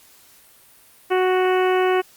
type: harmonic tone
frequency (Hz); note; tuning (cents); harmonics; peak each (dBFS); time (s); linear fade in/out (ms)
370; F#4; 0; 1 / 2 / 3 / 4 / 5 / 6 / 7 / 8; -17 / -23 / -27 / -29 / -31 / -33 / -34 / -35; 1.1-2.02; 20
effects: white hiss -51 dBFS RMS until 2.16 s + Opus 48 kbps